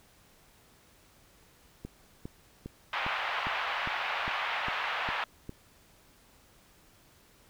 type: click train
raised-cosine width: 3 ms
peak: -26 dBFS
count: 10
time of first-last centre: 1.85-5.494 s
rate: 2.47 Hz
type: band-pass noise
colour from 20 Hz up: pink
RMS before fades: -33 dBFS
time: 2.93-5.24 s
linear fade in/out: 2 ms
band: 760 to 3000 Hz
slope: 24 dB/octave
effects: pink hiss -61 dBFS RMS until 7.49 s